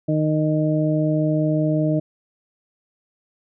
harmonic tone, 154.2 Hz, D#3, 15 cents flat, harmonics 1 / 2 / 3 / 4, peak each -20 / -21 / -32 / -24 dBFS, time 0.08-2 s, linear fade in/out 10 ms, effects none

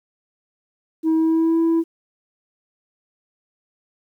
sine tone with pitch glide, 320.5 to 329.7 Hz, E4 to E4, -49 to 0 cents, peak -12 dBFS, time 1.03-1.84 s, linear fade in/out 50 ms, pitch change +49 cents, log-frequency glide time 1.16-1.59 s, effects tanh soft clip ceiling -14 dBFS + 9-bit

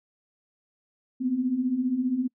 sine beating tone pair, 241.8 / 256.8 Hz, B3 / C4, -36 / -32 cents, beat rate 15 Hz, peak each -30 / -24 dBFS, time 1.2-2.28 s, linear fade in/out 20 ms, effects noise-tail reverb RT60 0.1 s tail -26 dB re dry

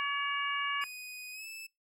harmonic tone, 567 Hz, C#5, 39 cents sharp, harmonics 2 / 3 / 4 / 5, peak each -34 / -36 / -37 / -38 dBFS, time 0-0.84 s, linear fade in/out 0 ms
sawtooth tone with pitch glide, 2490 to 2627 Hz, D#7 to E7, +1 to -7 cents, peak -39 dBFS, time 0.81-1.67 s, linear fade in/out 10 ms, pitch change +92 cents, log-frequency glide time 1.32-1.46 s
effects noise-tail reverb RT60 0.2 s tail -24 dB re dry

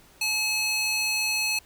square tone with high-pass filter, 857 Hz, A5, 46 cents flat, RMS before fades -26 dBFS, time 0.21-1.59 s, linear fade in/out 5 ms, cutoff 3000 Hz, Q 1.6, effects pink hiss -55 dBFS RMS until 1.65 s

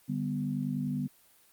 sine chord, G major, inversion second, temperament equal, 146.83 / 196 / 246.9 Hz, D3 / G3 / B3, 0 / 0 / 0 cents, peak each -34 / -35 / -33 dBFS, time 0.08-1.08 s, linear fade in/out 20 ms, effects white hiss -62 dBFS RMS until 1.52 s + Opus 24 kbps

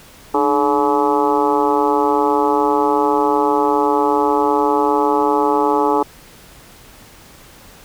harmonic tone with a mistuned harmonic, 142.6 Hz, C#3, 49 cents sharp, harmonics 2 / 3 / 4 / 5 / 6 / 7 / 8 / 9, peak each -20 / -18 / -25 / -28 / -17 / -24 / -23 / -28 dBFS, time 0.34-6.03 s, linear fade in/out 5 ms, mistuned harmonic 2, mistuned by +88 cents, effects pink hiss -43 dBFS RMS until 7.84 s

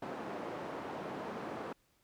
white band-pass noise, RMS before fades -42 dBFS, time 0.02-1.73 s, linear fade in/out 5 ms, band 190 to 760 Hz, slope 12 dB/octave, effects pink hiss -73 dBFS RMS until 2.03 s

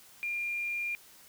sine tone, 2400 Hz, D7, 37 cents sharp, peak -31 dBFS, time 0.23-0.95 s, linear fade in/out 0 ms, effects white hiss -56 dBFS RMS until 1.28 s

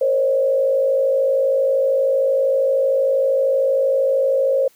sine tone with frequency modulation, 538 Hz, C5, 48 cents sharp, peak -14 dBFS, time 0.01-4.68 s, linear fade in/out 5 ms, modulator 52.9 Hz, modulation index 0.78, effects white hiss -55 dBFS RMS until 4.75 s

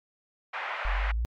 white band-pass noise, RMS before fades -34 dBFS, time 0.53-1.12 s, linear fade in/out 10 ms, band 640 to 2200 Hz, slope 24 dB/octave
sine linear sweep, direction up, 41.2 to 59.8 Hz, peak -25 dBFS, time 0.85-1.25 s, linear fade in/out 0 ms
effects MP3 96 kbps

